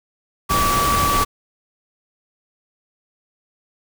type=tone in noise; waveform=sine; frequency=1150 Hz; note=D6; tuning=37 cents flat; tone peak=-17 dBFS; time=0.49-1.25 s; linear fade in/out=20 ms; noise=pink; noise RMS=-21 dBFS; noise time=0.49-1.25 s; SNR=+1 dB; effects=none